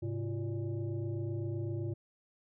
sine tone with frequency modulation, 105.1 Hz, G#2, 21 cents sharp, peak -33 dBFS, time 0.02-1.94 s, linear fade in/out 10 ms, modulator 238 Hz, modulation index 1.1, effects none

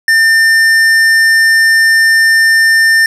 triangle tone with hard clipping, 1800 Hz, A6, 39 cents sharp, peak -7 dBFS, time 0.08-3.06 s, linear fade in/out 2 ms, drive 15 dB, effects none

